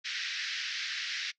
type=band-pass noise; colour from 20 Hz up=pink; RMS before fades=-36 dBFS; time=0.04-1.32 s; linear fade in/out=20 ms; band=1600 to 5600 Hz; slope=48 dB/octave; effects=noise-tail reverb RT60 0.1 s tail -21 dB re dry